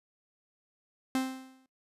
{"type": "tone with exponential decay", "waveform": "45% pulse", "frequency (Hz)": 261.6, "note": "C4", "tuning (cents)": 0, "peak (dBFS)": -25, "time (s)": [1.15, 1.66], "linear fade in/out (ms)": 1, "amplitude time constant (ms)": 110, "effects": ["noise-tail reverb RT60 0.2 s tail -22 dB re dry", "resampled to 32000 Hz"]}